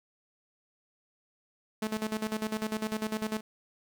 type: tone with tremolo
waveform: sawtooth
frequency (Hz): 216.8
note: A3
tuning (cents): -25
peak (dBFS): -25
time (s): 1.82-3.41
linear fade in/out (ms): 5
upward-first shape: square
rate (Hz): 10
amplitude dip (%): 75
effects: none